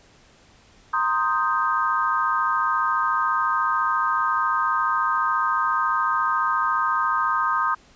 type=chord; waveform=sine; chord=C minor seventh; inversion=third; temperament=equal; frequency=932.3 / 1046.5 / 1244.5 / 1568 Hz; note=Bb5 / C6 / Eb6 / G6; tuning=0 / 0 / 0 / 0 cents; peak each=-28 / -25 / -22 / -27 dBFS; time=0.93-7.75 s; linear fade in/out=10 ms; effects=pink hiss -54 dBFS RMS until 7.95 s + resampled to 16000 Hz